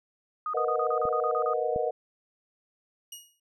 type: tone bursts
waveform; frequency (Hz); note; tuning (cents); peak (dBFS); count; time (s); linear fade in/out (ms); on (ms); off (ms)
sine; 1240; D#6; -6; -28; 10; 0.46-1.535; 2; 76; 35
type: chord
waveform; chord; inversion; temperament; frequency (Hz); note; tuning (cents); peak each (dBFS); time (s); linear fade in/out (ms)
sine; B major seventh; third; equal with one note detuned; 466.2 / 493.9 / 622.3 / 729.8; A#4 / B4 / D#5 / F#5; 0 / 0 / 0 / -24; -30 / -31 / -31 / -32; 0.54-1.91; 10
type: clicks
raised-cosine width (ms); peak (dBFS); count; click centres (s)
3; -27 / -24; 2; 1.054 / 1.761
type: tone with exponential decay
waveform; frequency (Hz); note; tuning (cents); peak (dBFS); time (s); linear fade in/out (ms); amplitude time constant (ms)
15% pulse; 2884; F#7; -45; -30; 3.12-3.4; 5; 60
effects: none